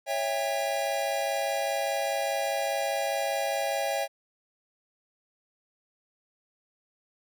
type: chord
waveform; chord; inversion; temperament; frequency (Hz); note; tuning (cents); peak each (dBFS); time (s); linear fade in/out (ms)
square; C# diminished; none; equal with one note detuned; 554.4 / 659.3 / 801.4; C#5 / E5 / G5; 0 / 0 / +38; -32; 0.06-4.08; 50
effects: none